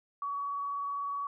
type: tone with vibrato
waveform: sine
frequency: 1131 Hz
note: C#6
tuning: 34 cents sharp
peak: -32 dBFS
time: 0.22-1.27 s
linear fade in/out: 2 ms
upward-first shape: sine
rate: 20 Hz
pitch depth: 16 cents each way
effects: none